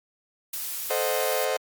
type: noise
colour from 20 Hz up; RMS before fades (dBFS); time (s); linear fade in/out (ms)
blue; -32; 0.53-1.45; 5
type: chord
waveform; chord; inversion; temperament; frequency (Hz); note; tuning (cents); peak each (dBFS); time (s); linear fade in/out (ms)
40% pulse; A diminished seventh; none; equal; 440 / 523.3 / 622.3 / 740; A4 / C5 / Eb5 / Gb5; 0 / 0 / 0 / 0; -30 / -27 / -29 / -32; 0.9-1.57; 5
effects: Opus 48 kbps